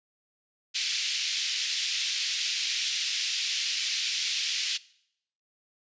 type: band-pass noise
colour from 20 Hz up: white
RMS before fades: -30 dBFS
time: 0.74-4.78 s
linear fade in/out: 20 ms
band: 2400 to 5500 Hz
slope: 24 dB/octave
effects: noise-tail reverb RT60 0.7 s tail -21 dB re dry + resampled to 16000 Hz